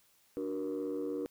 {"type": "chord", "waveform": "sine", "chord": "D augmented", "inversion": "none", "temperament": "equal with one note detuned", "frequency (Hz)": [293.7, 370, 472.4], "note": ["D4", "F#4", "A#4"], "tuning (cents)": [0, 0, 23], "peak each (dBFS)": [-36, -38, -36], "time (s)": [0.37, 1.26], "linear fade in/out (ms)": 0, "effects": ["tanh soft clip ceiling -29 dBFS", "white hiss -68 dBFS RMS until 1.3 s"]}